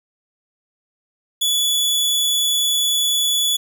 sawtooth tone, 3426 Hz, A7, 47 cents flat, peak -13 dBFS, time 1.41-3.57 s, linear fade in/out 10 ms, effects 8-bit

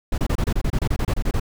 brown noise bursts, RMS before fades -20 dBFS, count 15, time 0.12-1.398 s, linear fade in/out 5 ms, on 60 ms, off 27 ms, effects none

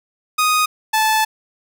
sawtooth tone pair in turn, 1244.5 / 872.4 Hz, D#6 / A5, 0 / -15 cents, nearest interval tritone, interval 615 cents, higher first, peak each -10 dBFS, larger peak neither, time 0.38-0.66 / 0.93-1.25 s, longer second, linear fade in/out 10 ms, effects none

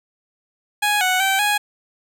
15% pulse tone with pitch steps, 831 / 740 / 774 / 830 Hz, G#5 / F#5 / G5 / G#5, +1 / 0 / -22 / -1 cents, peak -10 dBFS, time 0.82-1.58 s, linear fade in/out 10 ms, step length 190 ms, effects none

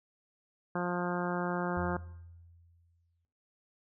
harmonic tone, 176.9 Hz, F3, 23 cents sharp, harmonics 1 / 2 / 3 / 4 / 5 / 6 / 7 / 8 / 9, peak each -34 / -37 / -39 / -40 / -41 / -42 / -42 / -43 / -44 dBFS, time 0.75-1.97 s, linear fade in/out 5 ms
sine tone with exponential decay, 85 Hz, F2, 46 cents flat, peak -35 dBFS, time 1.77-3.25 s, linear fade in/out 0 ms, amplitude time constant 320 ms
effects noise-tail reverb RT60 0.7 s tail -19 dB re dry

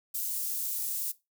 white high-pass noise, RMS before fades -33 dBFS, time 0.14-1.12 s, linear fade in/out 10 ms, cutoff 8600 Hz, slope 12 dB/octave, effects noise-tail reverb RT60 0.2 s tail -17 dB re dry

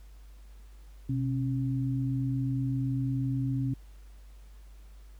sine tone pair together, 127.24 / 271.8 Hz, C3 / C#4, -48 / -34 cents, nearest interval octave + minor second, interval 1314 cents, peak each -28 / -32 dBFS, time 1.09-3.74 s, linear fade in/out 5 ms, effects added 50 Hz sine -47 dBFS peak until 5.19 s + pink hiss -64 dBFS RMS until 5.19 s

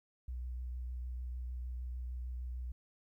sine tone with vibrato, 61.74 Hz, B1, in tune, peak -38 dBFS, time 0.28-2.72 s, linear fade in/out 5 ms, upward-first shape triangle, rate 6.6 Hz, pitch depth 23 cents each way, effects 13-bit

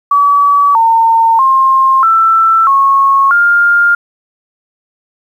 sine tone with pitch steps, 1142 / 909 / 1063 / 1332 / 1096 / 1405 Hz, D6 / A#5 / C6 / E6 / C#6 / F6, -49 / -44 / +27 / +18 / -20 / +10 cents, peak -5 dBFS, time 0.11-3.95 s, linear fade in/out 5 ms, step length 640 ms, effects 7-bit

